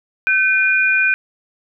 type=tone pair together; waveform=sine; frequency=1531.2 / 2434 Hz; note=G6 / D#7; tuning=-41 / -39 cents; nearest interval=minor sixth; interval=802 cents; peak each=-15 dBFS; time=0.27-1.14 s; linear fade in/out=0 ms; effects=none